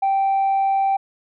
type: tone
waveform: sine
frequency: 781 Hz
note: G5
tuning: 7 cents flat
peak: -14 dBFS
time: 0.02-0.97 s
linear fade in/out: 10 ms
effects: tanh soft clip ceiling -14 dBFS